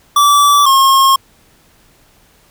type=tone pair in turn; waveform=square; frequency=1157 / 1077.5 Hz; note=D6 / C#6; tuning=-26 / -49 cents; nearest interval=minor second; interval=123 cents; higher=first; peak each=-7 dBFS; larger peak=neither; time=0.16-0.66 / 0.66-1.16 s; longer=neither; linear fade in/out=5 ms; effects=pink hiss -50 dBFS RMS until 2.5 s